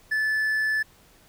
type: tone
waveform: triangle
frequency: 1741 Hz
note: A6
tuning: 19 cents flat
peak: -20 dBFS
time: 0.11-0.83 s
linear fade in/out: 10 ms
effects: pink hiss -56 dBFS RMS until 1.28 s